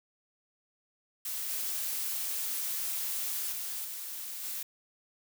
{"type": "noise with level steps", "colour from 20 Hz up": "blue", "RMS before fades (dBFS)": [-36, -34, -37, -40, -37], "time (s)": [1.25, 4.63], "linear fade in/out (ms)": 5, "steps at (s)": [1.49, 3.52, 3.84, 4.43], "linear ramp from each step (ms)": 10, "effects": []}